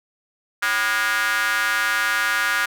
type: tone with high-pass filter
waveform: square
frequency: 110 Hz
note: A2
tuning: in tune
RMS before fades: -21 dBFS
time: 0.62-2.66 s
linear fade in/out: 10 ms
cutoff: 1500 Hz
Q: 4.2
effects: none